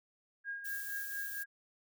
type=tone with tremolo; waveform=sine; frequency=1627 Hz; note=G#6; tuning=36 cents flat; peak=-36 dBFS; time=0.44-1.46 s; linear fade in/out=50 ms; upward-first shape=triangle; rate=4.3 Hz; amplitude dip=65%
type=noise; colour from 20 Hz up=violet; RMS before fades=-44 dBFS; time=0.64-1.44 s; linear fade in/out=20 ms
effects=none